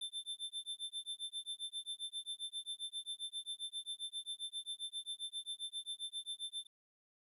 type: tone with tremolo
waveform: square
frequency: 3555 Hz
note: A7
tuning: 17 cents sharp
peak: -39 dBFS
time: 0.01-6.67 s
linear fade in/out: 5 ms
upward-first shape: sine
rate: 7.5 Hz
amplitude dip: 100%
effects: resampled to 32000 Hz + 13-bit